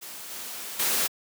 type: noise with level steps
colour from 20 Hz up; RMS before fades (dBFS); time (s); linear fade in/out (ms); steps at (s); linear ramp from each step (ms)
white; -40 / -37 / -25; 0.01-1.08; 20; 0.3 / 0.79; 10
effects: high-pass 200 Hz 12 dB/octave